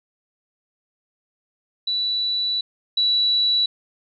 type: tone pair in turn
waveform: sine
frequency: 3951 / 3935 Hz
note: B7 / B7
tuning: 0 / -7 cents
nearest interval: unison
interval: 7 cents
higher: first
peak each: -20 / -16 dBFS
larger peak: second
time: 1.87-2.61 / 2.97-3.66 s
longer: first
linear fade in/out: 5 ms
effects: none